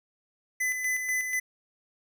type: tone with tremolo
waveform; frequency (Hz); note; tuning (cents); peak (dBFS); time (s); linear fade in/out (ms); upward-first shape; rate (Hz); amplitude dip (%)
square; 2012; B6; +32; -26; 0.6-1.4; 10; square; 4.1; 45
effects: none